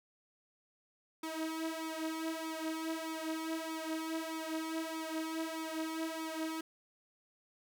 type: tone with flanger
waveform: sawtooth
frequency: 321 Hz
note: E4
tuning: 46 cents flat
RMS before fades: -39 dBFS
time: 1.23-6.61 s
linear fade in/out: 5 ms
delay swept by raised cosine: 0.85 to 4.05 ms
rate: 1.6 Hz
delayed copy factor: +0.8
effects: none